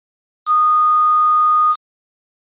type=tone with quantisation; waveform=sine; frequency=1233 Hz; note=D#6; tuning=16 cents flat; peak=-10 dBFS; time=0.46-1.76 s; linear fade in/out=50 ms; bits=5; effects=resampled to 8000 Hz